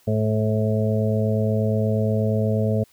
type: harmonic tone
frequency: 108.4 Hz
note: A2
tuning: 25 cents flat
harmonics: 1 / 2 / 4 / 5 / 6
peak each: -21 / -24 / -27 / -28 / -29 dBFS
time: 0.07-2.84 s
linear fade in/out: 10 ms
effects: white hiss -58 dBFS RMS until 2.92 s